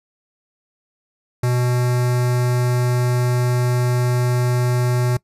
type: tone with notch filter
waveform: square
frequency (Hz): 123.47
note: B2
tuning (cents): 0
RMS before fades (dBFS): -18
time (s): 1.43-5.17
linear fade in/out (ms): 5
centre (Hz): 3100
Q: 1.6
effects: noise-tail reverb RT60 0.1 s tail -22 dB re dry + resampled to 32000 Hz